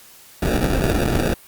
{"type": "noise with sample-and-hold", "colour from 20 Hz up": "pink", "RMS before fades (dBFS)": -19, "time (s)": [0.42, 1.34], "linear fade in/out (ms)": 2, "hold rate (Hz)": 1050, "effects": ["white hiss -46 dBFS RMS until 1.47 s", "Opus 48 kbps"]}